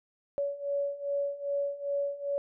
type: beating tone pair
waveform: sine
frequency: 564 / 566.5 Hz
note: C#5 / C#5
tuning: +30 / +37 cents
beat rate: 2.5 Hz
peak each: -34 / -31 dBFS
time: 0.38-2.38 s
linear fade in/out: 0 ms
effects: none